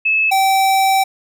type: tone pair in turn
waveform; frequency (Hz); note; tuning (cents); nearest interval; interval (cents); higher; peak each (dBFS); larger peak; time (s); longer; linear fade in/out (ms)
sine / square; 2600 / 773; E7 / G5; -24 / -24; octave + major sixth; 2100; first; -12; neither; 0.05-0.31 / 0.31-1.04; second; 10
effects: none